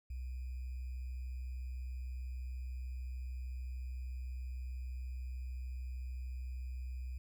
sine tone with sample-and-hold, 63.2 Hz, B1, 41 cents sharp, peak -39 dBFS, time 0.1-7.18 s, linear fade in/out 5 ms, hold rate 2450 Hz, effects none

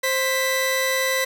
sawtooth tone pair together, 525 / 1982.1 Hz, C5 / B6, +6 / +6 cents, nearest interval octave + major seventh, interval 2300 cents, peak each -19 dBFS, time 0.03-1.25 s, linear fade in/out 10 ms, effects none

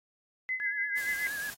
sine tone with tremolo, 2036 Hz, C7, 48 cents flat, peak -28 dBFS, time 0.49-1.27 s, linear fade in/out 0 ms, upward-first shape sine, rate 6.9 Hz, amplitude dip 75%
sine tone with vibrato, 1661.2 Hz, G#6, in tune, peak -33 dBFS, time 0.6-1.5 s, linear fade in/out 0 ms, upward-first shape sine, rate 8.5 Hz, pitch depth 53 cents each way
white noise, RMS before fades -43 dBFS, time 0.96-1.55 s, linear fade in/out 20 ms
effects AAC 48 kbps

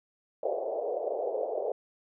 pink band-pass noise, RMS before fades -32 dBFS, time 0.43-1.72 s, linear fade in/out 2 ms, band 430 to 680 Hz, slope 48 dB/octave, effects none

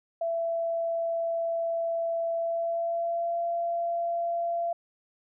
sine tone with pitch glide, 668 to 682.8 Hz, E5 to F5, +23 to -39 cents, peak -26 dBFS, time 0.21-4.73 s, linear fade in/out 5 ms, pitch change +38 cents, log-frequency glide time 2.36-3.39 s, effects none

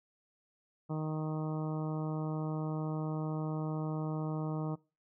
harmonic tone, 155.56 Hz, D#3, in tune, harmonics 1 / 2 / 3 / 4 / 5 / 6 / 7 / 8, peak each -34 / -40 / -44 / -46 / -48 / -50 / -51 / -52 dBFS, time 0.89-4.76 s, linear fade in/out 20 ms, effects noise-tail reverb RT60 0.3 s tail -22 dB re dry

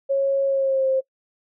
sine tone with pitch glide, 548 to 529 Hz, C#5 to C5, -20 to +19 cents, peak -17 dBFS, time 0.09-1.01 s, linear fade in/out 20 ms, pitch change -61 cents, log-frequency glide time 0.46-0.88 s, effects noise-tail reverb RT60 0.1 s tail -22 dB re dry

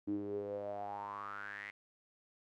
sawtooth tone with band-pass filter sweep, 101.6 Hz, G#2, 38 cents flat, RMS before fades -42 dBFS, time 0.07-1.71 s, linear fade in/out 10 ms, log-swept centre 290 to 2100 Hz, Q 9.2, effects none

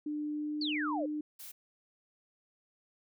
sine tone with pitch glide, 298.9 to 301.2 Hz, D4 to D4, +31 to +44 cents, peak -33 dBFS, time 0.06-1.21 s, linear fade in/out 5 ms, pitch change +13 cents, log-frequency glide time 0.29-0.8 s
sine exponential sweep, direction down, 4700 to 493.9 Hz, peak -33 dBFS, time 0.61-1.06 s, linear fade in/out 5 ms
blue noise, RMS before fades -47 dBFS, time 1.39-1.52 s, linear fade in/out 10 ms
effects none

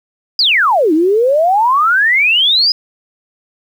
sine exponential two-way sweep, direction down then up, 5080 to 301 to 5080 Hz, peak -8 dBFS, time 0.39-2.72 s, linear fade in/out 2 ms, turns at 0.93 s, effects 7-bit

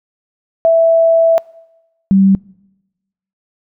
sine tone pair in turn, 659.3 / 193.76 Hz, E5 / G3, 0 / -20 cents, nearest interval octave + major sixth, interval 2120 cents, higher first, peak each -6 dBFS, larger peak neither, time 0.65-1.38 / 2.11-2.35 s, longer first, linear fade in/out 0 ms, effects noise-tail reverb RT60 1.0 s tail -25 dB re dry

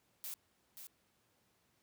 blue noise with echo, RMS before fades -44 dBFS, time 0.24-0.34 s, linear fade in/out 0 ms, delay 530 ms, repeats 1, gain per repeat -7 dB, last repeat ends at 0.87 s, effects pink hiss -75 dBFS RMS until 1.82 s + high-pass 80 Hz 12 dB/octave

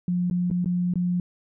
sine tone with dropouts, 177.8 Hz, F3, 31 cents sharp, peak -21 dBFS, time 0.08-1.2 s, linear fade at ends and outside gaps 2 ms, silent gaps 0.3-0.31 / 0.502-0.512 / 0.645-0.658 / 0.938-0.956 s, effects none

